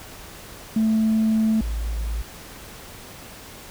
sine tone pair in turn, 220 / 55 Hz, A3 / A1, 0 / 0 cents, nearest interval 2 octaves, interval 2400 cents, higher first, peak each -15 / -23 dBFS, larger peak first, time 0.76-1.61 / 1.61-2.22 s, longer first, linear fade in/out 5 ms, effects tanh soft clip ceiling -14 dBFS + pink hiss -41 dBFS RMS until 3.7 s

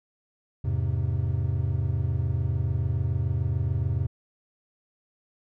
triangle chord, E augmented, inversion none, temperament equal with one note detuned, 83.99 / 103.83 / 130.81 Hz, E2 / G#2 / B#2, +33 / 0 / 0 cents, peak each -26 dBFS, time 0.64-4.07 s, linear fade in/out 10 ms, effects none

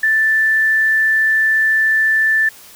sine tone, 1763 Hz, A6, 3 cents sharp, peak -11 dBFS, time 0.03-2.49 s, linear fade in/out 5 ms, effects white hiss -41 dBFS RMS until 2.75 s

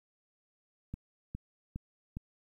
click train, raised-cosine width 5 ms, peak -26 dBFS, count 4, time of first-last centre 0.94-2.17 s, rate 2.44 Hz, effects 11-bit

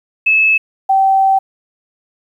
sine tone pair in turn, 2602 / 773.6 Hz, E7 / G5, -23 / -23 cents, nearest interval octave + major sixth, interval 2100 cents, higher first, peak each -8 dBFS, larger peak neither, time 0.26-0.58 / 0.89-1.39 s, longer second, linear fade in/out 10 ms, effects 8-bit

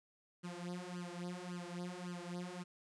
sawtooth tone with flanger, 177.2 Hz, F3, 25 cents sharp, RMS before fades -45 dBFS, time 0.43-2.64 s, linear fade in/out 20 ms, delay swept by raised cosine 0.65 to 5.45 ms, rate 1.8 Hz, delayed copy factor +0.95, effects resampled to 22050 Hz + 11-bit

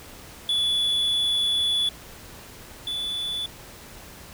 triangle tone pair in turn, 3433 / 3465 Hz, A7 / A7, -43 / -27 cents, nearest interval unison, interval 16 cents, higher second, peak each -19 / -25 dBFS, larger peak first, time 0.49-1.89 / 2.87-3.46 s, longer first, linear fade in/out 2 ms, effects pink hiss -44 dBFS RMS until 4.33 s

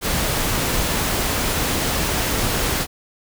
pink noise, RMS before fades -21 dBFS, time 0.01-2.87 s, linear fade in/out 50 ms, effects none

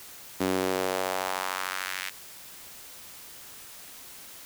sawtooth tone with high-pass filter sweep, 93.5 Hz, F#2, 19 cents sharp, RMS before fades -30 dBFS, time 0.4-2.1 s, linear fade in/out 10 ms, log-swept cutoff 270 to 2100 Hz, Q 1.6, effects white hiss -46 dBFS RMS until 4.45 s

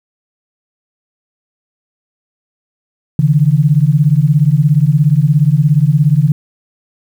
sine beating tone pair, 140.2 / 157.2 Hz, C#3 / D#3, +20 / +18 cents, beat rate 17 Hz, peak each -10 dBFS, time 3.19-6.32 s, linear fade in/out 2 ms, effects 7-bit

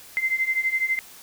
sine beating tone pair, 2068 / 2080 Hz, C7 / C7, -21 / -11 cents, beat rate 12 Hz, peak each -26 / -23 dBFS, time 0.17-0.99 s, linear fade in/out 0 ms, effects white hiss -46 dBFS RMS until 1.22 s

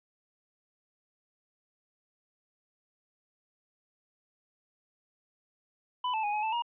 square tone with pitch steps, 997 / 877 / 828 / 846 / 880 / 948 Hz, B5 / A5 / G#5 / G#5 / A5 / A#5, +16 / -6 / -5 / +32 / 0 / +29 cents, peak -29 dBFS, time 6.04-6.622 s, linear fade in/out 5 ms, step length 97 ms, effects resampled to 8000 Hz

